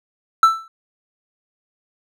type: tone with exponential decay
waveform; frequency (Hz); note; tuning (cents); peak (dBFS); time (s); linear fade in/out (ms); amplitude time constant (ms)
triangle; 1327; E6; +11; -3; 0.43-0.68; 2; 53
effects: none